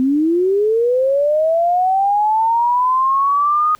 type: linear sweep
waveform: sine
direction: up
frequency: 252.4 to 1244.5 Hz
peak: -12 dBFS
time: 0-3.75 s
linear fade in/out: 0 ms
effects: pink hiss -52 dBFS RMS until 3.79 s